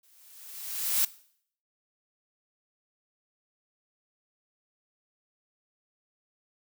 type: noise with exponential growth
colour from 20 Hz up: blue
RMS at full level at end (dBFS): -23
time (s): 0.03-1.05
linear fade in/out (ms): 5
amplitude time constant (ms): 220
effects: noise-tail reverb RT60 0.6 s tail -19 dB re dry

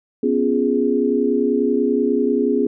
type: chord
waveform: sine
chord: C# dominant seventh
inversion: third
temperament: equal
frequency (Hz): 246.9 / 277.2 / 349.2 / 415.3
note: B3 / C#4 / E#4 / G#4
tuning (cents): 0 / 0 / 0 / 0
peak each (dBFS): -20 / -21 / -24 / -19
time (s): 0.23-2.67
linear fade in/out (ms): 5
effects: none

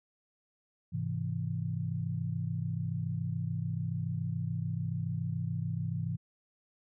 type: chord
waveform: sine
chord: Ab augmented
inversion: none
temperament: equal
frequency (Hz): 103.83 / 130.81 / 164.81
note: Ab2 / C3 / E3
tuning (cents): 0 / 0 / 0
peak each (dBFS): -36 / -36 / -35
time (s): 0.92-6.17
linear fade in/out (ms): 20
effects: none

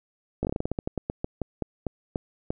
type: slowing click train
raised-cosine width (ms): 2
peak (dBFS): -14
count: 19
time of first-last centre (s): 0.43-2.505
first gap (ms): 18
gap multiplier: 1.19
effects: none

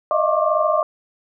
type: tone cluster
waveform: sine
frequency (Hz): 607 / 629 / 683 / 1082 / 1175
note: D#5 / D#5 / F5 / C#6 / D6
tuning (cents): -43 / +19 / -39 / -42 / +1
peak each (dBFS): -22 / -20 / -23 / -23 / -22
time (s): 0.11-0.83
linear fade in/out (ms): 2
effects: none

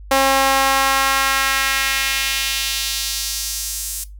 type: tone with high-pass filter sweep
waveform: sawtooth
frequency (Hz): 270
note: C#4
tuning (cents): -45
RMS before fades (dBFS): -19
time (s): 0.11-4.04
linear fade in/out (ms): 5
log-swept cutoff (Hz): 580 to 8300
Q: 1.3
effects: noise-tail reverb RT60 0.2 s tail -17 dB re dry + added 50 Hz sine -34 dBFS peak until 4.19 s

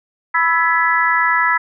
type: harmonic tone with a mistuned harmonic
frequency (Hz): 329.7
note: E4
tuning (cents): 0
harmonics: 3 / 4 / 5 / 6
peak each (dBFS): -18 / -18 / -18 / -18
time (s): 0.34-1.58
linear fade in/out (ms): 10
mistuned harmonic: 5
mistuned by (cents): +44
effects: none

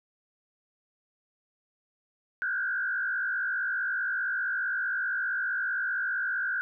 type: tone with frequency modulation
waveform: sine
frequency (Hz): 1529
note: G6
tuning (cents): -44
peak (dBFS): -27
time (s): 2.42-6.61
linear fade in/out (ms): 0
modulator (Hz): 55.3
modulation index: 1.6
effects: none

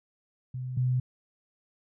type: tone pair in turn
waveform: sine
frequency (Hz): 127.4 / 126.59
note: C3 / B2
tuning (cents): -46 / +43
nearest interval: unison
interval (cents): 11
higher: first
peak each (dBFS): -32 / -23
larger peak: second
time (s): 0.54-0.77 / 0.77-1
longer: neither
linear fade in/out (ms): 5
effects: none

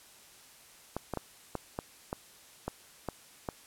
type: clicks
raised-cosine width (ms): 1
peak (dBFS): -19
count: 9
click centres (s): 0.966 / 1.137 / 1.173 / 1.553 / 1.789 / 2.129 / 2.68 / 3.087 / 3.488
effects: white hiss -56 dBFS RMS until 3.66 s + low-pass 12000 Hz 12 dB/octave

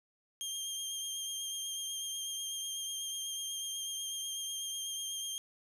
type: tone with vibrato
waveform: 20% pulse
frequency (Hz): 3199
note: G7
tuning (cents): +34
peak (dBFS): -31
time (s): 0.41-5.38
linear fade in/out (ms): 0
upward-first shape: triangle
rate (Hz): 8.1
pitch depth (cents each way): 24
effects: 12-bit

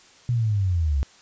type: linear sweep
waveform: sine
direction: down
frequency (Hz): 123.7 to 65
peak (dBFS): -19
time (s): 0.29-1.03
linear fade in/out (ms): 0
effects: white hiss -52 dBFS RMS until 1.21 s + resampled to 16000 Hz

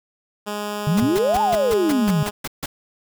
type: tone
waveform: 10% pulse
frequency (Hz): 207.7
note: G#3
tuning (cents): 0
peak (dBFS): -17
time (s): 0.46-2.31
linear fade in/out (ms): 20
type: exponential two-way sweep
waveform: sine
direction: up then down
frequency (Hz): 143.8 to 892 to 143.8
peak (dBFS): -16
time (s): 0.87-2.23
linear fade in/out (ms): 0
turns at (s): 1.41
type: noise bursts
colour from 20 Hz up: pink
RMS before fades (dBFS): -27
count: 10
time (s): 0.97-2.66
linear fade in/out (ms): 5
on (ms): 34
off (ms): 150
type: tone with exponential decay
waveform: triangle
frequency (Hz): 117.2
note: A#2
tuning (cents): +10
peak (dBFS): -16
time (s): 1.02-1.19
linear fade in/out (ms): 5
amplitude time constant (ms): 36
effects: none

